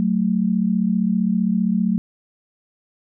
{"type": "tone pair together", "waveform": "sine", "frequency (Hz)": [186.4, 221.7], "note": ["F#3", "A3"], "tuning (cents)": [13, 13], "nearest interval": "minor third", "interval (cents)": 300, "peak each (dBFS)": -19, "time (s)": [0, 1.98], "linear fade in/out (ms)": 0, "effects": []}